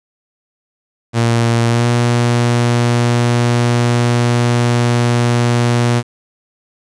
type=tone with pitch glide; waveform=sawtooth; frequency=116.6 to 120.02 Hz; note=A#2 to B2; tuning=+1 to -49 cents; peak=-7 dBFS; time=1.13-6.03 s; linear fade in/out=50 ms; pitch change=+50 cents; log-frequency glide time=1.69-1.86 s; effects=resampled to 22050 Hz + 7-bit